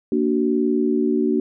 sine chord, Bb augmented, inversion none, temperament equal with one note detuned, 233.1 / 293.7 / 374.3 Hz, Bb3 / D4 / F#4, 0 / 0 / +20 cents, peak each -21 dBFS, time 0.12-1.4 s, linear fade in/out 2 ms, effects none

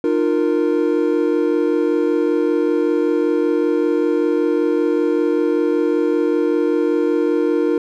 triangle chord, Eb suspended second, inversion none, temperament equal with one note detuned, 304 / 349.2 / 466.2 Hz, Eb4 / F4 / Bb4, -40 / 0 / 0 cents, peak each -17 dBFS, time 0.04-7.78 s, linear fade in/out 2 ms, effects none

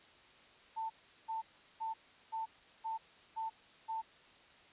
sine tone bursts, 892 Hz, A5, 23 cents sharp, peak -36 dBFS, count 7, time 0.76-4.02 s, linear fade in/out 20 ms, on 140 ms, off 380 ms, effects white hiss -61 dBFS RMS until 4.72 s + resampled to 8000 Hz

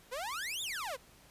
sawtooth exponential two-way sweep, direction up then down, 466.2 to 3752 to 466.2 Hz, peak -33 dBFS, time 0.11-0.97 s, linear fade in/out 20 ms, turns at 0.62 s, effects pink hiss -60 dBFS RMS until 1.3 s + resampled to 32000 Hz

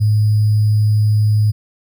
sine tone with sample-and-hold, 106.2 Hz, G#2, 39 cents sharp, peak -10 dBFS, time 0-1.52 s, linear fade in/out 20 ms, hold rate 4900 Hz, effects none

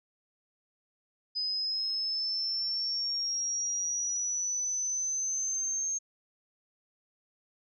sine linear sweep, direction up, 5000 to 6420 Hz, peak -29 dBFS, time 1.35-5.99 s, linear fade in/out 20 ms, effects none

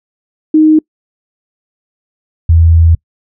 sine tone pair in turn, 311.1 / 82.61 Hz, D#4 / E2, 0 / +4 cents, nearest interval octave + major seventh, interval 2296 cents, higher first, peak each -3 dBFS, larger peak neither, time 0.54-0.79 / 2.49-2.95 s, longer second, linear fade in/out 5 ms, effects noise-tail reverb RT60 0.1 s tail -26 dB re dry

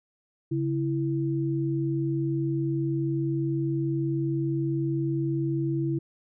sine tone pair together, 139 / 330.6 Hz, C#3 / E4, +5 / +5 cents, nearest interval octave + minor third, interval 1500 cents, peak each -27 dBFS, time 0.51-5.99 s, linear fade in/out 10 ms, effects none

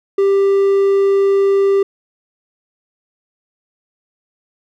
triangle tone, 394.3 Hz, G4, 10 cents sharp, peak -8 dBFS, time 0.18-1.83 s, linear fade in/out 5 ms, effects none

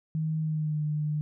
sine tone with pitch glide, 157.5 to 150.91 Hz, D#3 to D3, +21 to +47 cents, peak -26 dBFS, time 0.15-1.21 s, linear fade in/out 0 ms, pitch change -74 cents, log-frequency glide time 0.4-0.82 s, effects none

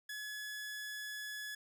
sawtooth tone, 1700 Hz, G#6, 40 cents sharp, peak -38 dBFS, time 0.09-1.55 s, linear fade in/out 5 ms, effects none

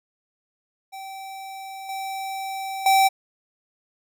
square tone with level steps, 774 Hz, G5, 22 cents flat, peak -35 / -29 / -15 dBFS, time 0.92-3.09 s, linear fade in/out 20 ms, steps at 1.89 / 2.86 s, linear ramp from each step 2 ms, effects none

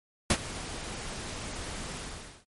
pink noise with ADSR envelope, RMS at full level -21 dBFS, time 0.3-2.45 s, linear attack 4 ms, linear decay 63 ms, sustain -17 dB, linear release 460 ms, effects MP3 48 kbps

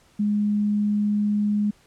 sine tone, 207.7 Hz, G#3, in tune, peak -19 dBFS, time 0.19-1.71 s, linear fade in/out 10 ms, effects pink hiss -58 dBFS RMS until 1.86 s + low-pass 10000 Hz 12 dB/octave

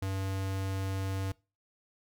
square tone, 96.3 Hz, G2, 30 cents flat, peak -32 dBFS, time 0.02-1.32 s, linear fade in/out 5 ms, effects noise-tail reverb RT60 0.3 s tail -23 dB re dry

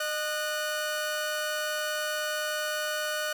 sawtooth tone pair together, 610 / 1475.3 Hz, D#5 / F#6, -34 / -5 cents, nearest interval octave + minor third, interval 1529 cents, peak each -28 dBFS, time 0-3.33 s, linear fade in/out 5 ms, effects none

